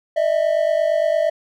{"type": "tone pair together", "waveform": "triangle", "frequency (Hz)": [604.3, 653], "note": ["D5", "E5"], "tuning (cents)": [49, -17], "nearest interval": "minor second", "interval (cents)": 134, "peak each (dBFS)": [-17, -16], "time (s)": [0.16, 1.3], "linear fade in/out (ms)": 10, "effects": []}